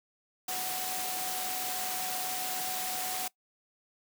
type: tone in noise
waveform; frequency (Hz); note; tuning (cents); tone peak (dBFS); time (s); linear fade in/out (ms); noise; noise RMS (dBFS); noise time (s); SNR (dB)
sine; 742; F#5; +5; -38; 0.48-3.28; 5; white; -35; 0.48-3.28; -6
effects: noise-tail reverb RT60 0.1 s tail -21 dB re dry + high-pass 150 Hz 12 dB/octave